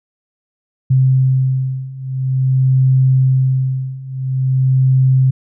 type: beating tone pair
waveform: sine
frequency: 130.81 / 131.29 Hz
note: C3 / C3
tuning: 0 / +6 cents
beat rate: 0.48 Hz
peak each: -15 / -13 dBFS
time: 0.9-5.31 s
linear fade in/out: 10 ms
effects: none